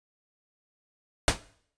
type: noise with exponential decay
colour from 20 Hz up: pink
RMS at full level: -17 dBFS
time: 1.28-1.4 s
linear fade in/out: 1 ms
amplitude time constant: 25 ms
effects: noise-tail reverb RT60 0.6 s tail -19 dB re dry + resampled to 22050 Hz